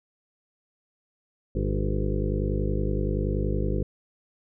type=harmonic tone with a mistuned harmonic; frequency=50.6 Hz; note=G#1; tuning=44 cents flat; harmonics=1 / 2 / 3 / 4 / 6 / 7 / 8 / 9 / 10; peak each=-27 / -30 / -32 / -33 / -35 / -35 / -36 / -37 / -37 dBFS; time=1.55-3.83 s; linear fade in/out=5 ms; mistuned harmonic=7; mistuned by=+56 cents; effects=none